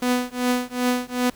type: tone with tremolo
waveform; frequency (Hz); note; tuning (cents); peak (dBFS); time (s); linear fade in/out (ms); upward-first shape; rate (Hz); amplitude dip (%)
sawtooth; 248.3; B3; +9; -13; 0.02-1.3; 5; triangle; 2.6; 100
effects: pink hiss -50 dBFS RMS until 1.35 s